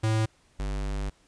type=tone pair in turn; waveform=square; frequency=110 / 49.51 Hz; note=A2 / G1; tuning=0 / +18 cents; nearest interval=octave + major second; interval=1382 cents; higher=first; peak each=-23 / -29 dBFS; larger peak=first; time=0.03-0.26 / 0.59-1.1 s; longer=second; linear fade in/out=10 ms; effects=pink hiss -63 dBFS RMS until 1.27 s + resampled to 22050 Hz